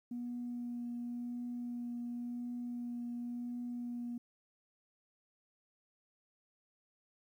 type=tone with vibrato; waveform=sine; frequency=241.2 Hz; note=B3; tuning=41 cents flat; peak=-37 dBFS; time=0.11-4.18 s; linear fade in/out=5 ms; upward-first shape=triangle; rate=0.93 Hz; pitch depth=13 cents each way; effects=tanh soft clip ceiling -34 dBFS + 12-bit